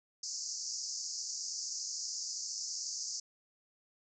white band-pass noise, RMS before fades -40 dBFS, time 0.23-3.2 s, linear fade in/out 5 ms, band 4700 to 7000 Hz, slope 96 dB/octave, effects none

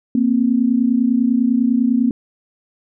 sine tone pair together, 233.1 / 263.1 Hz, A#3 / C4, 0 / +10 cents, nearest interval major second, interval 210 cents, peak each -15 / -16 dBFS, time 0.15-2.11 s, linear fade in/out 2 ms, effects none

